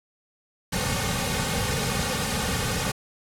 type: noise with comb filter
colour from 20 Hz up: pink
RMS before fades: -26 dBFS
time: 0.72-2.92 s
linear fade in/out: 10 ms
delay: 3 ms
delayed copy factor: -0.8
effects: low-pass 11000 Hz 12 dB/octave